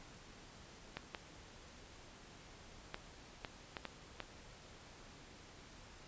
clicks, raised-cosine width 0.3 ms, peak -25 dBFS, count 7, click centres 0.97 / 1.148 / 2.944 / 3.448 / 3.768 / 3.853 / 4.203 s, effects pink hiss -57 dBFS RMS until 6.07 s + resampled to 16000 Hz

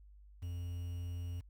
triangle tone with quantisation, 87.31 Hz, F2, in tune, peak -36 dBFS, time 0.42-1.41 s, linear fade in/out 10 ms, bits 10, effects added 50 Hz sine -55 dBFS peak until 1.49 s

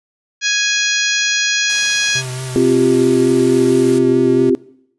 harmonic tone, 830.6 Hz, G#5, in tune, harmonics 2 / 3 / 4 / 5 / 6 / 7 / 8, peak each -18 / -20 / -21 / -22 / -23 / -23 / -24 dBFS, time 0.41-2.23 s, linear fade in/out 50 ms
white noise, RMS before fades -30 dBFS, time 1.69-3.99 s, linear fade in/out 10 ms
square tone with vibrato, 128.9 Hz, C3, 26 cents flat, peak -24 dBFS, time 2.15-4.5 s, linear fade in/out 5 ms, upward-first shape sine, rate 4.5 Hz, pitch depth 28 cents each way
sine chord, C suspended fourth, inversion none, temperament just, 261.6 / 348.8 / 392.4 Hz, C4 / F4 / G4, 0 / -2 / +2 cents, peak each -14 dBFS, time 2.56-4.55 s, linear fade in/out 0 ms
effects noise-tail reverb RT60 0.7 s tail -20 dB re dry + resampled to 24000 Hz

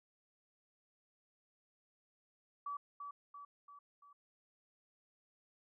sine tone with echo, 1147 Hz, D6, 41 cents flat, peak -39 dBFS, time 2.66-2.77 s, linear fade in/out 5 ms, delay 340 ms, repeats 4, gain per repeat -5 dB, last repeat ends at 4.13 s, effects none

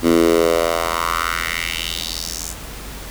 10% pulse tone with high-pass filter sweep, 83.4 Hz, E2, 21 cents sharp, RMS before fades -19 dBFS, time 0.02-2.55 s, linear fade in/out 50 ms, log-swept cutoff 260 to 7500 Hz, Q 2.8, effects added 50 Hz sine -34 dBFS peak until 3.1 s + pink hiss -34 dBFS RMS until 3.1 s

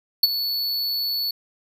square tone with ADSR envelope, 4435 Hz, C#8, in tune, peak -10 dBFS, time 0.23-1.31 s, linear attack 5 ms, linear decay 28 ms, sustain -13 dB, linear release 4 ms, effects none

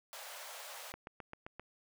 pink high-pass noise, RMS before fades -48 dBFS, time 0.13-0.92 s, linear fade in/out 0 ms, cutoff 540 Hz, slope 48 dB/octave
click train, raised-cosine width 0.5 ms, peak -30 dBFS, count 6, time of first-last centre 0.94-1.596 s, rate 7.62 Hz
effects none

